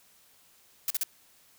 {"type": "noise bursts", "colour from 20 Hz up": "blue", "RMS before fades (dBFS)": -28, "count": 3, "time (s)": [0.88, 1.034], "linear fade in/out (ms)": 2, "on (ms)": 24, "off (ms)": 41, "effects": ["white hiss -61 dBFS RMS until 1.58 s"]}